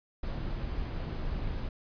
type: noise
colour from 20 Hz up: brown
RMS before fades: -34 dBFS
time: 0.23-1.69 s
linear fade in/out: 5 ms
effects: resampled to 11025 Hz

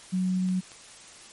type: tone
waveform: sine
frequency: 184.7 Hz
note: F#3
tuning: 3 cents flat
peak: -23 dBFS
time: 0.12-0.61 s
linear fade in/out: 20 ms
type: clicks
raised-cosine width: 0.2 ms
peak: -29 dBFS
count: 2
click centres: 0.488 / 0.718 s
effects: white hiss -48 dBFS RMS until 1.32 s + MP3 48 kbps

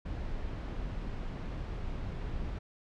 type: noise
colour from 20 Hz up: brown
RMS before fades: -37 dBFS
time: 0.05-2.59 s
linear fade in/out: 10 ms
effects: low-pass 4000 Hz 12 dB/octave

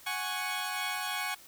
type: chord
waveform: 15% pulse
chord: F# suspended second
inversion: none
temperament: equal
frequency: 740 / 830.6 / 1108.7 Hz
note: F#5 / G#5 / C#6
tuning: 0 / 0 / 0 cents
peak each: -31 / -30 / -30 dBFS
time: 0.06-1.35 s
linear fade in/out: 10 ms
effects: white hiss -54 dBFS RMS until 1.47 s

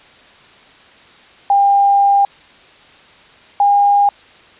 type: tone pair in turn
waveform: sine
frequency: 800 / 809.8 Hz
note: G5 / G#5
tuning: +35 / -44 cents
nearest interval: unison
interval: 21 cents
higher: second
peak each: -8 dBFS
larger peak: neither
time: 1.5-2.25 / 3.6-4.09 s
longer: first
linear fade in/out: 2 ms
effects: white hiss -44 dBFS RMS until 4.59 s + resampled to 8000 Hz

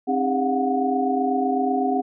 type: tone cluster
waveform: sine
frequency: 265.2 / 307.8 / 404.3 / 707 / 735 Hz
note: C4 / D#4 / G#4 / F5 / F#5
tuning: +23 / -19 / -46 / +21 / -12 cents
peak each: -23 / -32 / -26 / -31 / -23 dBFS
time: 0.07-2.02 s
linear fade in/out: 20 ms
effects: none

